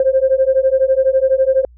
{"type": "beating tone pair", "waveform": "sine", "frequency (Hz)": [523, 535], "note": ["C5", "C5"], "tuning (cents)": [-1, 38], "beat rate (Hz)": 12, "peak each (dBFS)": -13, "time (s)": [0, 1.65], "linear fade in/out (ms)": 2, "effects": ["tanh soft clip ceiling -3 dBFS", "added 60 Hz sine -41 dBFS peak until 1.77 s"]}